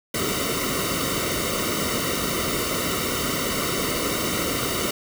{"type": "noise with comb filter", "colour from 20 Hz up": "pink", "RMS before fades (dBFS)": -25, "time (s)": [0.14, 4.91], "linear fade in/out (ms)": 5, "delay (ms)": 1.2, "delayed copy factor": -0.9, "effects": []}